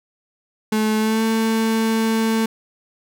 35% pulse tone with pitch glide, 216.3 to 223.3 Hz, A3 to A3, -29 to +26 cents, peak -15 dBFS, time 0.72-2.46 s, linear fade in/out 5 ms, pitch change +55 cents, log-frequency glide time 0.98-1.23 s, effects none

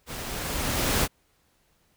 pink noise with level ramp, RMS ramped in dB -37 to -22 dBFS, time 0.06-1.08 s, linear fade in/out 50 ms, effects pink hiss -67 dBFS RMS until 1.96 s

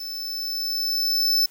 square tone with level ramp, 5274 Hz, E8, in tune, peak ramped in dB -31 to -17 dBFS, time 0-1.46 s, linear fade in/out 5 ms, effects white hiss -52 dBFS RMS until 1.5 s + high-pass 60 Hz 12 dB/octave

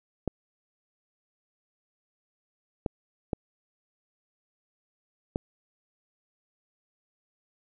clicks, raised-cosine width 2 ms, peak -14 dBFS, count 4, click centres 0.277 / 2.862 / 3.332 / 5.359 s, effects none

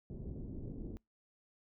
pink low-pass noise, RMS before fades -44 dBFS, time 0.1-0.97 s, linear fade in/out 0 ms, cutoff 380 Hz, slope 24 dB/octave, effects noise-tail reverb RT60 0.2 s tail -26 dB re dry

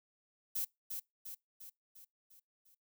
violet noise with echo, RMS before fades -36 dBFS, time 0.55-0.65 s, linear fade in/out 10 ms, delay 350 ms, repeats 6, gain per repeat -5 dB, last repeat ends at 2.75 s, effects noise-tail reverb RT60 0.2 s tail -24 dB re dry

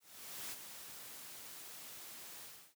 white noise with ADSR envelope, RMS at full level -44 dBFS, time 0-2.75 s, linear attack 520 ms, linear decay 32 ms, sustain -7 dB, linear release 320 ms, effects high-pass 100 Hz 12 dB/octave

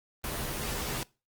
pink noise with comb filter, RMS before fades -34 dBFS, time 0.24-1.03 s, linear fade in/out 0 ms, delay 11 ms, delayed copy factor -0.5, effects noise-tail reverb RT60 0.3 s tail -23 dB re dry + Opus 24 kbps

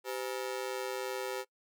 sawtooth ring-modulated tone, 449.9 Hz, A4, 39 cents sharp, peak -28 dBFS, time 0.04-1.45 s, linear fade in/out 50 ms, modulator 61.4 Hz, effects noise-tail reverb RT60 0.1 s tail -21 dB re dry

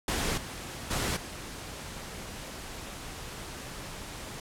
pink noise with level steps, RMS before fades -30 / -40 / -30 / -41 dBFS, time 0.08-4.4 s, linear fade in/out 2 ms, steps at 0.37 / 0.9 / 1.16 s, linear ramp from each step 10 ms, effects low-pass 11000 Hz 12 dB/octave

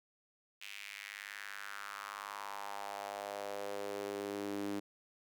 sawtooth tone with high-pass filter sweep, 101 Hz, G#2, 48 cents flat, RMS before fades -43 dBFS, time 0.61-4.8 s, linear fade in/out 10 ms, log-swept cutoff 2600 to 280 Hz, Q 3.2, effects none

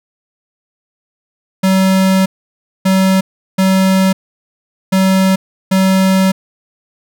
square tone bursts at uneven times, 190 Hz, F#3, 46 cents sharp, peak -9 dBFS, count 5, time 1.63-2.26 / 2.85-3.21 / 3.58-4.13 / 4.92-5.36 / 5.71-6.32 s, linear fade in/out 10 ms, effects none

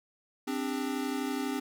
square chord, C suspended second, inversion none, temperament equal with one note detuned, 261.6 / 293.7 / 400.2 Hz, C4 / D4 / G4, 0 / 0 / +36 cents, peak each -34 / -36 / -39 dBFS, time 0.47-1.6 s, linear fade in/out 10 ms, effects none

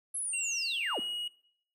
sine linear sweep, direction down, 11175 to 155.56 Hz, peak -32 dBFS, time 0.14-1 s, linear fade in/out 10 ms
triangle tone with pitch glide, 2751 to 2896 Hz, F7 to F#7, -27 to -38 cents, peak -32 dBFS, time 0.33-1.28 s, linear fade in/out 5 ms, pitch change +89 cents, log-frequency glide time 0.79-1 s
effects noise-tail reverb RT60 0.6 s tail -18 dB re dry

